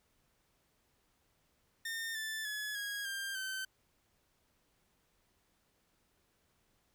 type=tone with pitch steps; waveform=sawtooth; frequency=1820 / 1760 / 1702 / 1646 / 1591.7 / 1539.3 Hz; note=A#6 / A6 / G#6 / G#6 / G6 / G6; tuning=-42 / 0 / +42 / -16 / +26 / -32 cents; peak=-34 dBFS; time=1.85-3.65 s; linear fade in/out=5 ms; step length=300 ms; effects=pink hiss -75 dBFS RMS until 6.94 s

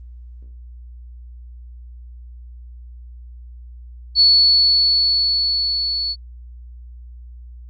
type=tone with level ramp; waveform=sine; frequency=4421 Hz; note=C#8; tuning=5 cents flat; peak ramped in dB=-8 to -20 dBFS; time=4.15-6.16 s; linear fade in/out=50 ms; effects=added 60 Hz sine -35 dBFS peak until 7.69 s + Opus 32 kbps

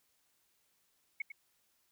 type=tone with echo; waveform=sine; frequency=2201 Hz; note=C#7; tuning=13 cents flat; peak=-33 dBFS; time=1.2-1.22 s; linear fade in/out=5 ms; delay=100 ms; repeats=1; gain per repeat=-10 dB; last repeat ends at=1.32 s; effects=white hiss -75 dBFS RMS until 1.91 s

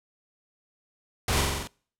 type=noise with echo; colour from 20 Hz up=pink; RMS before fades=-26 dBFS; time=1.28-1.41 s; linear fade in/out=2 ms; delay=44 ms; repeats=6; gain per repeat=-2 dB; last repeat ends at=1.674 s; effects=noise-tail reverb RT60 0.5 s tail -26 dB re dry + low-pass 11000 Hz 12 dB/octave

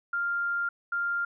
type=tone pair in turn; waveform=sine; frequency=1396.9 / 1396.9 Hz; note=F6 / F6; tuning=0 / 0 cents; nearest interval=unison; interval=0 cents; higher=neither; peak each=-26 dBFS; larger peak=neither; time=0.13-0.69 / 0.92-1.25 s; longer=first; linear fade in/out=5 ms; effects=none

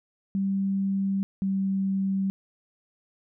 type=tone pair in turn; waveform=sine; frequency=195.1 / 193.53 Hz; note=G3 / G3; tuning=-8 / -22 cents; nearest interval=unison; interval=14 cents; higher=first; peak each=-23 dBFS; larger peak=neither; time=0.35-1.23 / 1.42-2.3 s; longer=neither; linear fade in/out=0 ms; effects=none

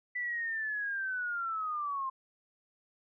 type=linear sweep; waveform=sine; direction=down; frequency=1987 to 1046.5 Hz; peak=-32 dBFS; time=0.15-2.1 s; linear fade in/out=10 ms; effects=none

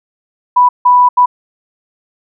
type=tone bursts at uneven times; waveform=sine; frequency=987.8 Hz; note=B5; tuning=in tune; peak=-4 dBFS; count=3; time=0.56-0.69 / 0.85-1.09 / 1.17-1.26 s; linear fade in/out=10 ms; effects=none

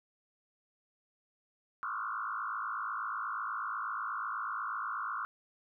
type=tone with frequency modulation; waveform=sine; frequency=1250 Hz; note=D#6; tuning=8 cents sharp; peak=-34 dBFS; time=1.83-5.25 s; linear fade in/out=0 ms; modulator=54.1 Hz; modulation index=3.7; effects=none

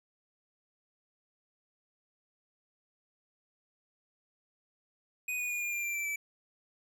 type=tone with pitch steps; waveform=square; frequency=2489 / 2463 / 2438 / 2413 / 2388 / 2363 / 2338 / 2314 Hz; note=D#7 / D#7 / D#7 / D7 / D7 / D7 / D7 / D7; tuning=0 / -18 / -36 / +46 / +28 / +10 / -8 / -26 cents; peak=-33 dBFS; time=5.28-6.16 s; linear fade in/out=5 ms; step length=110 ms; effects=none

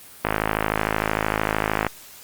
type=click train; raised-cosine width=0.5 ms; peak=-4 dBFS; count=87; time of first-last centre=0.25-1.867 s; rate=53.2 Hz; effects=white hiss -44 dBFS RMS until 2.23 s + Opus 32 kbps

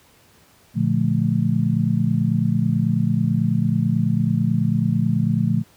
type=chord; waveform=sine; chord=Bb major seventh; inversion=none; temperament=just; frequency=116.54 / 145.68 / 174.81 / 218.5 Hz; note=Bb2 / D3 / F3 / A3; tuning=0 / -14 / +2 / -12 cents; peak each=-22 dBFS; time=0.74-5.64 s; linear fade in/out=50 ms; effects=pink hiss -54 dBFS RMS until 5.76 s + high-pass 60 Hz 12 dB/octave

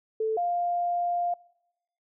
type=tone pair in turn; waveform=sine; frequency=439.8 / 700.3 Hz; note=A4 / F5; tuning=-1 / +5 cents; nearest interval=minor sixth; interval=806 cents; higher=second; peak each=-24 dBFS; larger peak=neither; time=0.2-0.37 / 0.37-1.34 s; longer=second; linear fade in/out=5 ms; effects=noise-tail reverb RT60 0.9 s tail -25 dB re dry

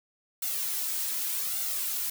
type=noise with flanger; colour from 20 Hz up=blue; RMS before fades=-31 dBFS; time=0.42-2.1 s; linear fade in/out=5 ms; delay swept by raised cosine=1.4 to 3.2 ms; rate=0.85 Hz; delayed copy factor=+0.65; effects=none

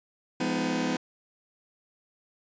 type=chord; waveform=sawtooth; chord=F half-diminished seventh; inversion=none; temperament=just; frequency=174.61 / 209.5 / 251.4 / 314.3 Hz; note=F3 / Ab3 / Cb4 / Eb4; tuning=0 / +15 / +31 / +18 cents; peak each=-30 / -30 / -25 / -28 dBFS; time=0.4-0.97 s; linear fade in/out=5 ms; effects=resampled to 16000 Hz

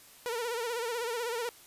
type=tone with vibrato; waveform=sawtooth; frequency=470 Hz; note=A#4; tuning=14 cents sharp; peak=-28 dBFS; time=0.26-1.49 s; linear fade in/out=0 ms; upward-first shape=sine; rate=16 Hz; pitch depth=85 cents each way; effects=white hiss -55 dBFS RMS until 1.66 s + resampled to 32000 Hz

